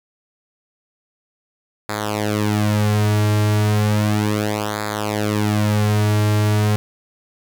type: tone with flanger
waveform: sawtooth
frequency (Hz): 105.4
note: G#2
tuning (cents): +26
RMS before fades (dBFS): -18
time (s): 1.89-6.76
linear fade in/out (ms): 0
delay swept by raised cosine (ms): 0.34 to 4.04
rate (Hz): 0.34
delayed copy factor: -0.85
effects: none